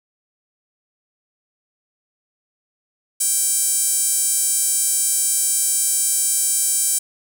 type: tone with high-pass filter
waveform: sawtooth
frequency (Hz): 784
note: G5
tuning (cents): 0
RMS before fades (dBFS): -19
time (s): 3.2-6.99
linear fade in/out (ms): 10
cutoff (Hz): 8400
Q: 3.4
effects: none